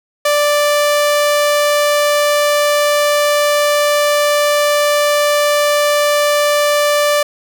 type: tone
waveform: sawtooth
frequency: 587.3 Hz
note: D5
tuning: in tune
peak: -7 dBFS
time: 0.25-7.23 s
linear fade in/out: 5 ms
effects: none